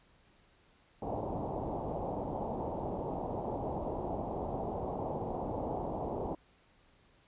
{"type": "low-pass noise", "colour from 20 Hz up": "white", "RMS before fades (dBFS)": -37, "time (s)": [1.02, 6.35], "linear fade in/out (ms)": 5, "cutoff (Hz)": 880, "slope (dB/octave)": 48, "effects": ["pink hiss -66 dBFS RMS until 7.27 s", "resampled to 8000 Hz"]}